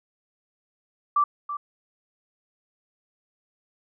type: tone with echo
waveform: sine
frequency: 1168 Hz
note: D6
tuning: 10 cents flat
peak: -17 dBFS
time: 1.16-1.24 s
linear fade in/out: 5 ms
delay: 330 ms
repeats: 1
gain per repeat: -11 dB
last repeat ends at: 1.57 s
effects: none